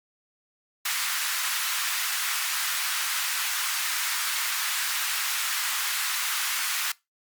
pink high-pass noise, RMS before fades -28 dBFS, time 0.85-6.92 s, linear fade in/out 5 ms, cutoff 1200 Hz, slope 24 dB/octave, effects noise-tail reverb RT60 0.2 s tail -21 dB re dry + Opus 48 kbps

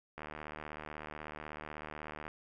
click train, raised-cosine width 0.5 ms, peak -28 dBFS, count 161, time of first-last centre 0.18-2.28 s, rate 76.2 Hz, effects none

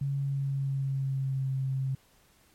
sine tone with pitch glide, 139 to 133.34 Hz, C#3 to C3, +5 to +33 cents, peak -27 dBFS, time 0.01-1.95 s, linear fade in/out 5 ms, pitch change -72 cents, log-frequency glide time 0.18-1.51 s, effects pink hiss -63 dBFS RMS until 2.54 s + MP3 64 kbps

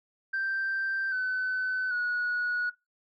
sine tone with pitch steps, 1568 / 1512.8 / 1459.6 Hz, G6 / F#6 / F#6, 0 / +38 / -24 cents, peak -26 dBFS, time 0.33-2.7 s, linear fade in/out 10 ms, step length 790 ms, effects noise-tail reverb RT60 0.2 s tail -18 dB re dry + tanh soft clip ceiling -24 dBFS

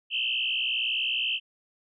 sine tone with frequency modulation, 2877 Hz, F#7, 49 cents flat, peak -25 dBFS, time 0.1-1.4 s, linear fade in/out 50 ms, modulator 60.9 Hz, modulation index 4.3, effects none

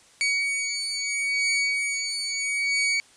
sawtooth beating tone pair, 2251 / 2251.76 Hz, C#7 / C#7, +26 / +27 cents, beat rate 0.76 Hz, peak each -25 / -22 dBFS, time 0.21-3 s, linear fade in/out 0 ms, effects white hiss -55 dBFS RMS until 3.16 s + resampled to 22050 Hz

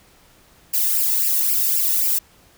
violet noise with flanger, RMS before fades -19 dBFS, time 0.73-2.19 s, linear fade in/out 10 ms, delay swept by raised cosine 0.39 to 1.13 ms, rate 3.8 Hz, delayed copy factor +0.8, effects pink hiss -53 dBFS RMS until 2.57 s

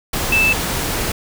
sine tone in noise, 2637 Hz, E7, in tune, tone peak -12 dBFS, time 0.32-0.53 s, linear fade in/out 5 ms, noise pink, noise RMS -21 dBFS, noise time 0.13-1.12 s, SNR +6 dB, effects none

